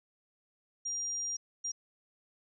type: tone bursts at uneven times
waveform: sine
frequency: 5700 Hz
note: F8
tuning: 34 cents sharp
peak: -33 dBFS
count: 2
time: 0.85-1.37 / 1.64-1.72 s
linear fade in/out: 10 ms
effects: none